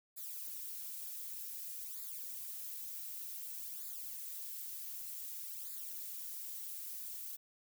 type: noise with flanger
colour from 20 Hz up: violet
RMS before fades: -45 dBFS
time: 0.16-7.37 s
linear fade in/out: 20 ms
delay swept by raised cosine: 0.34 to 5.64 ms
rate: 0.54 Hz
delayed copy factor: -0.85
effects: none